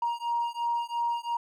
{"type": "beating tone pair", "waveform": "triangle", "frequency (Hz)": [941, 943.9], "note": ["A#5", "A#5"], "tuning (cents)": [16, 21], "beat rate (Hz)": 2.9, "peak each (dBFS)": -27, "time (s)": [0.02, 1.37], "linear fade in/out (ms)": 5, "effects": ["tanh soft clip ceiling -22 dBFS"]}